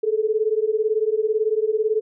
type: beating tone pair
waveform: sine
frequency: 425.4 / 443.4 Hz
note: G#4 / A4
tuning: +42 / +13 cents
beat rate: 18 Hz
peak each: -21 dBFS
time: 0.03-2.01 s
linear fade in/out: 10 ms
effects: none